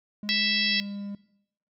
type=tone with pitch glide; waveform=triangle; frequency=207.7 to 201.7 Hz; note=G#3 to G3; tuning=0 to +50 cents; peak=-31 dBFS; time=0.23-1.15 s; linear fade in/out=2 ms; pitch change=-50 cents; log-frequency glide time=0.67-0.77 s
type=harmonic tone; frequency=659.3 Hz; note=E5; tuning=in tune; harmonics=3 / 4 / 5 / 6 / 7 / 8; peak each=-30 / -30 / -30 / -30 / -30 / -30 dBFS; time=0.29-0.8 s; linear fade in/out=0 ms
effects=noise-tail reverb RT60 0.8 s tail -20 dB re dry